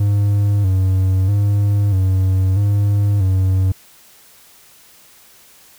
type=tone with vibrato; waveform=triangle; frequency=98 Hz; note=G2; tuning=in tune; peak=-10 dBFS; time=0-3.72 s; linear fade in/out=5 ms; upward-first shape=square; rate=0.78 Hz; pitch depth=67 cents each way; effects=white hiss -47 dBFS RMS until 5.78 s

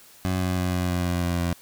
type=tone with pitch steps; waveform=20% pulse; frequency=92.5 / 91.6 / 90.7 / 89.81 / 88.94 / 88.07 / 87.21 / 86.36 Hz; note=F#2 / F#2 / F#2 / F2 / F2 / F2 / F2 / F2; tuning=0 / -17 / -34 / +49 / +32 / +15 / -2 / -19 cents; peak=-18 dBFS; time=0.25-1.53 s; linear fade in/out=0 ms; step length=160 ms; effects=white hiss -51 dBFS RMS until 1.61 s

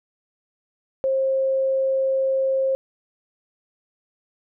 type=tone; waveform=sine; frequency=533 Hz; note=C5; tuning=32 cents sharp; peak=-18 dBFS; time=1.04-2.75 s; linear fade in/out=0 ms; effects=none

